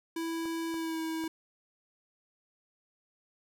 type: tone with pitch glide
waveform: square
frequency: 329.6 to 322.6 Hz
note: E4 to E4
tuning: 0 to -37 cents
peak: -33 dBFS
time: 0.16-1.28 s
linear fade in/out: 5 ms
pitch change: -37 cents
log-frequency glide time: 0.71-1 s
type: clicks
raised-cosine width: 1 ms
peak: -33 dBFS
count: 3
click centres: 0.456 / 0.742 / 1.24 s
effects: none